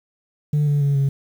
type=tone with pitch steps; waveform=sine; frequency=148.5 / 144.94 / 141.47 / 138.08 Hz; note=D3 / D3 / C#3 / C#3; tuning=+20 / -22 / +36 / -6 cents; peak=-13 dBFS; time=0.53-1.09 s; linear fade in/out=5 ms; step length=140 ms; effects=tanh soft clip ceiling -14 dBFS + 8-bit